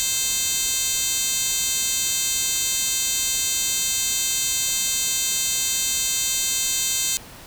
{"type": "tone with high-pass filter", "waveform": "10% pulse", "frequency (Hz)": 523.3, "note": "C5", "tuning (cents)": 0, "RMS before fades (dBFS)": -23, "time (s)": [0, 7.17], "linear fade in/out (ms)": 0, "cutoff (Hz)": 5300, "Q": 3.2, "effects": ["pink hiss -42 dBFS RMS until 7.46 s"]}